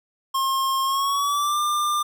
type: tone with pitch glide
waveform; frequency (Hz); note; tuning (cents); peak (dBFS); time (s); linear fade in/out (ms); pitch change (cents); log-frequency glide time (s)
square; 1071 to 1195.2; C6 to D6; +40 to +30; -21; 0.34-2.03; 10; +190; 0.84-1.6
effects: none